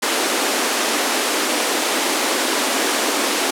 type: high-pass noise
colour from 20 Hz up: pink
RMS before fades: -19 dBFS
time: 0.02-3.51 s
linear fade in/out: 10 ms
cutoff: 250 Hz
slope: 48 dB/octave
effects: low-pass 11000 Hz 12 dB/octave